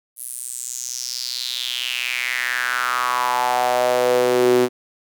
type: tone with high-pass filter sweep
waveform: sawtooth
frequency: 124.4 Hz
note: B2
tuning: 13 cents sharp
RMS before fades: -21 dBFS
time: 0.16-4.69 s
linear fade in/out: 50 ms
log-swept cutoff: 11000 to 320 Hz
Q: 4.9
effects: none